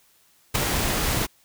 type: noise with ADSR envelope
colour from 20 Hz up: pink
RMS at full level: -18 dBFS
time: 0.54-1.27 s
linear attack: 15 ms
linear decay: 6 ms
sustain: -6 dB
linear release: 25 ms
effects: white hiss -60 dBFS RMS until 1.44 s